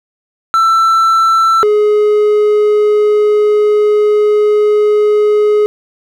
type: tone pair in turn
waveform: triangle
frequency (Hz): 1334 / 420.2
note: E6 / G#4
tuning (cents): +20 / +20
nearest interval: octave + minor sixth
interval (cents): 2000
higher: first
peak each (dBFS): -5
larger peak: neither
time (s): 0.54-1.63 / 1.63-5.66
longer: second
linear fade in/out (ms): 0
effects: none